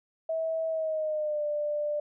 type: tone with pitch glide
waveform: sine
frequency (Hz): 647 to 593.3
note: E5 to D5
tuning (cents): -32 to +18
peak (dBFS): -27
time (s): 0.29-2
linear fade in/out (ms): 5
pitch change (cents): -150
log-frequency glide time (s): 0.68-1.44
effects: none